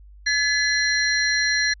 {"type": "tone cluster", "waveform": "sine", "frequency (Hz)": [1705, 2013, 4137, 5740], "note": ["G#6", "B6", "C8", "F8"], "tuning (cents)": [45, 33, -20, 47], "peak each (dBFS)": [-21, -26, -24, -28], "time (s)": [0.26, 1.74], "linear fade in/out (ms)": 10, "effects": ["added 50 Hz sine -43 dBFS peak until 1.8 s"]}